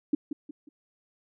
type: tone with echo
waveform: sine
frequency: 293.7 Hz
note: D4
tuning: in tune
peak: -19 dBFS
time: 0.13-0.15 s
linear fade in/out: 5 ms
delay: 180 ms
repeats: 3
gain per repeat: -9 dB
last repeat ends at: 0.69 s
effects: none